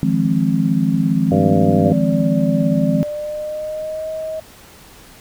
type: chord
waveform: sine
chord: F minor seventh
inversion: third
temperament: just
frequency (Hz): 157.15 / 174.61 / 209.5 / 261.9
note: Eb3 / F3 / Ab3 / C4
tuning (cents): +18 / 0 / +15 / +2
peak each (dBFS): -19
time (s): 0.03-3.03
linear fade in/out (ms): 0
type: harmonic tone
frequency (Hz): 98.4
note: G2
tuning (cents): +7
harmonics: 1 / 2 / 3 / 4 / 5 / 6 / 7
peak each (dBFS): -22 / -22 / -22 / -22 / -22 / -22 / -22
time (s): 1.31-1.93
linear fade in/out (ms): 10
type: tone with pitch glide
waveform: sine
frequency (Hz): 580 to 632.5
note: D5 to D#5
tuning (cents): -22 to +28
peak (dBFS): -22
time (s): 1.85-4.4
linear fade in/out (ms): 5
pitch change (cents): +150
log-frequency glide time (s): 2.65-4.11
effects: pink hiss -43 dBFS RMS until 5.2 s